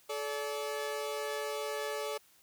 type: tone pair together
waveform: sawtooth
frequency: 431.5 / 576 Hz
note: A4 / D5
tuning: -34 / -34 cents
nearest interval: perfect fourth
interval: 500 cents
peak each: -33 / -34 dBFS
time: 0.09-2.18 s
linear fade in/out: 10 ms
effects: white hiss -64 dBFS RMS until 2.42 s